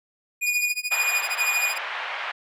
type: tone bursts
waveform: square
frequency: 2450 Hz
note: D#7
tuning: 27 cents flat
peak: -23 dBFS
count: 3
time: 0.41-1.71 s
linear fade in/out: 20 ms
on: 320 ms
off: 170 ms
type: tone with tremolo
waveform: sawtooth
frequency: 2463 Hz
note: D#7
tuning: 18 cents flat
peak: -20 dBFS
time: 0.46-1.78 s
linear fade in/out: 5 ms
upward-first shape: sine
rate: 13 Hz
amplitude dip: 95%
type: band-pass noise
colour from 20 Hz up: white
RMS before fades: -31 dBFS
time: 0.91-2.32 s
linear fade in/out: 10 ms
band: 660 to 2600 Hz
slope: 24 dB/octave
effects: resampled to 32000 Hz